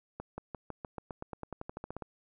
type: accelerating click train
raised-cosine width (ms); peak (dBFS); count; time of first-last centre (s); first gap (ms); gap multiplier
1; -25; 18; 0.2-2.023; 180; 0.93
effects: none